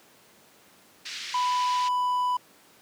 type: band-pass noise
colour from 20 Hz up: white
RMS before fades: -37 dBFS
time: 1.05-1.89 s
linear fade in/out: 10 ms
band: 1700 to 5200 Hz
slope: 24 dB/octave
type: tone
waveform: triangle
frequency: 993 Hz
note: B5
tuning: 9 cents sharp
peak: -21 dBFS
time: 1.34-2.37 s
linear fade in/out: 5 ms
effects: pink hiss -56 dBFS RMS until 2.81 s + high-pass 200 Hz 12 dB/octave